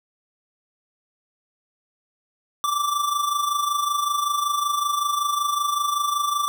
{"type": "tone with amplitude modulation", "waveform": "square", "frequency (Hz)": 1169, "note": "D6", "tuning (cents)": -8, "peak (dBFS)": -19, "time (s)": [2.64, 6.48], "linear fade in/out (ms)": 0, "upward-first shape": "sine", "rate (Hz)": 25.3, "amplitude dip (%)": 60, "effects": []}